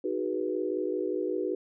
sine chord, G# minor seventh, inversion second, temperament equal with one note detuned, 311.1 / 370 / 415.3 / 487.6 Hz, D#4 / F#4 / G#4 / B4, 0 / 0 / 0 / -22 cents, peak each -34 / -31 / -35 / -34 dBFS, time 0.04-1.55 s, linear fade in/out 5 ms, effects none

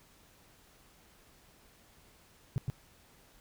sine tone with echo, 130.81 Hz, C3, in tune, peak -25 dBFS, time 2.56-2.58 s, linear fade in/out 0 ms, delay 120 ms, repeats 1, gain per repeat -3 dB, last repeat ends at 2.7 s, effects tanh soft clip ceiling -25 dBFS + pink hiss -62 dBFS RMS until 3.4 s

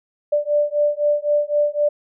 sine beating tone pair, 587.3 / 591.2 Hz, D5 / D5, 0 / +11 cents, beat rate 3.9 Hz, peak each -19 dBFS, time 0.32-1.89 s, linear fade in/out 10 ms, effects none

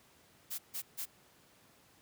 blue noise bursts, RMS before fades -39 dBFS, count 3, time 0.5-1.058 s, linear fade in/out 20 ms, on 86 ms, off 150 ms, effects pink hiss -64 dBFS RMS until 2.01 s + high-pass 100 Hz 12 dB/octave

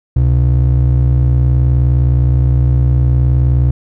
triangle ring-modulated tone, 98 Hz, G2, in tune, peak -3 dBFS, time 0.16-3.71 s, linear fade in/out 5 ms, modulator 29.7 Hz, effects none

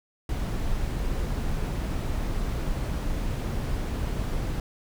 brown noise, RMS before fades -28 dBFS, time 0.29-4.6 s, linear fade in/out 2 ms, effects none

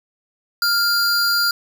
square tone pair together, 1400 / 4768 Hz, F6 / D8, +4 / +25 cents, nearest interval octave + major sixth, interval 2121 cents, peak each -19 dBFS, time 0.62-1.51 s, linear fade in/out 2 ms, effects none

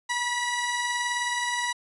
sawtooth tone pair together, 966 / 1951 Hz, B5 / B6, -39 / -22 cents, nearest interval octave, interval 1217 cents, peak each -25 dBFS, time 0.09-1.73 s, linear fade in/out 10 ms, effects resampled to 24000 Hz

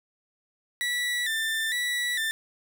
30% pulse tone with vibrato, 1864.7 Hz, A#6, in tune, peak -23 dBFS, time 0.81-2.31 s, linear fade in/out 0 ms, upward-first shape square, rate 1.1 Hz, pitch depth 77 cents each way, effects none

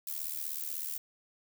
violet noise with amplitude modulation, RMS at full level -34 dBFS, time 0.07-0.98 s, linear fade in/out 5 ms, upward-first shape sine, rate 76.3 Hz, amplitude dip 80%, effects none

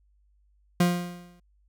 40% pulse tone with exponential decay, 175.9 Hz, F3, 13 cents sharp, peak -16 dBFS, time 0.8-1.4 s, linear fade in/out 5 ms, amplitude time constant 130 ms, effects added 50 Hz sine -61 dBFS peak until 1.68 s

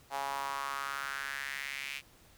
sawtooth tone with high-pass filter sweep, 138.59 Hz, C#3, in tune, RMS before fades -38 dBFS, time 0.1-2.02 s, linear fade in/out 50 ms, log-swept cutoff 800 to 2500 Hz, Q 3.9, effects pink hiss -61 dBFS RMS until 2.37 s

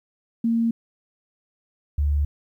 sine tone pair in turn, 230 / 72.65 Hz, A#3 / D2, -23 / -18 cents, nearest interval octave + minor sixth, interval 1995 cents, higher first, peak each -18 dBFS, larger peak neither, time 0.44-0.71 / 1.98-2.25 s, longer neither, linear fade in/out 5 ms, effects 10-bit

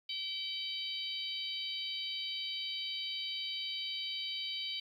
harmonic tone, 768 Hz, G5, 36 cents flat, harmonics 3 / 4 / 5 / 6, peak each -46 / -39 / -42 / -43 dBFS, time 0.09-4.8 s, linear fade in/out 5 ms, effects 11-bit

